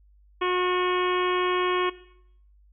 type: harmonic tone with a mistuned harmonic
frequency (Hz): 362.5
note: F#4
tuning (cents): -35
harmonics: 1 / 2 / 3 / 4 / 5 / 6 / 7 / 8 / 9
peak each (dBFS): -25 / -37 / -27 / -38 / -36 / -36 / -37 / -39 / -39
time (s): 0.41-1.9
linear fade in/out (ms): 10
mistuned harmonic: 6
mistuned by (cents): +38
effects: noise-tail reverb RT60 0.7 s tail -17 dB re dry + added 50 Hz sine -54 dBFS peak until 2.72 s